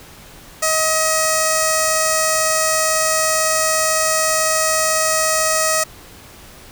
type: tone with notch filter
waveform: 5% pulse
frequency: 634 Hz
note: D#5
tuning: 32 cents sharp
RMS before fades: -17 dBFS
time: 0.62-5.84 s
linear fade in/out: 10 ms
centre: 3400 Hz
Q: 0.66
effects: pink hiss -41 dBFS RMS until 6.71 s